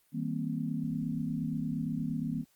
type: chord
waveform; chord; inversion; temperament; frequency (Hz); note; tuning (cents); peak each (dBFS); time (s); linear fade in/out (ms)
sine; C minor seventh; first; equal with one note detuned; 159.29 / 196 / 233.1 / 261.6; Eb3 / G3 / Bb3 / C4; +41 / 0 / 0 / 0; -35 / -40 / -35 / -37; 0.12-2.45; 50
effects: white hiss -69 dBFS RMS until 2.55 s + Opus 32 kbps